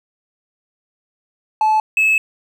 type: tone pair in turn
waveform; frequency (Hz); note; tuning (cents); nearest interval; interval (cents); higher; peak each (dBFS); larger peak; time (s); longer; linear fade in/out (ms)
triangle; 866 / 2595; A5 / E7; -28 / -28; octave + perfect fifth; 1900; second; -9; neither; 1.61-1.8 / 1.97-2.18; second; 2
effects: tanh soft clip ceiling -6 dBFS